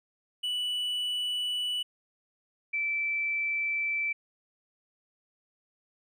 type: tone pair in turn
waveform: triangle / sine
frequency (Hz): 2960 / 2326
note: F#7 / D7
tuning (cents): 0 / -17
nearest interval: major third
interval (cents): 417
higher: first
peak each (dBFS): -27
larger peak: neither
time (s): 0.43-1.83 / 2.73-4.13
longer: neither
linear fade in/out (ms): 10
effects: none